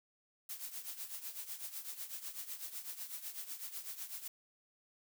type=noise with tremolo; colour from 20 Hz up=blue; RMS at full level=-42 dBFS; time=0.49-4.28 s; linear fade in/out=5 ms; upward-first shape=triangle; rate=8 Hz; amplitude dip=80%; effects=none